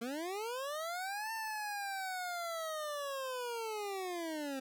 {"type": "linear two-way sweep", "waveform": "25% pulse", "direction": "up then down", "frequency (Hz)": [223.3, 901, 261.3], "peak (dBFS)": -34, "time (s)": [0.01, 4.6], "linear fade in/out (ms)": 10, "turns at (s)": 1.32, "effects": []}